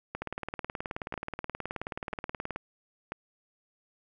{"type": "two click trains", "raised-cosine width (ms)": 0.5, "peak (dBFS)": [-19, -19], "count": [4, 45], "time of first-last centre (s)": [[0.15, 3.12], [0.22, 2.56]], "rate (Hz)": [1.01, 18.8], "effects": []}